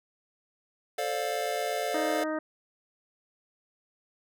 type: chord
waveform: square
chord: D minor seventh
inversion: second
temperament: just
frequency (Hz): 440.5 / 528.6 / 587.3 / 704.8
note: A4 / C5 / D5 / F5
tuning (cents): +2 / +18 / 0 / +16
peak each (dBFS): -36 / -37 / -35 / -33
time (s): 0.98-2.24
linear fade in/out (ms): 5
type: harmonic tone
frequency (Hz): 311.1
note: D#4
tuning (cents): 0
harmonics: 1 / 2 / 3 / 4 / 5 / 6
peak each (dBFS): -32 / -32 / -42 / -39 / -41 / -43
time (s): 1.94-2.39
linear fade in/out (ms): 5
effects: none